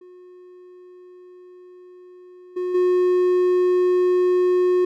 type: tone with level steps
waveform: triangle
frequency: 362 Hz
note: F#4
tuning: 38 cents flat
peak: -40 / -20 / -13 dBFS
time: 0.01-4.85 s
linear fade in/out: 5 ms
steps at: 2.56 / 2.74 s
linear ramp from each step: 10 ms
effects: none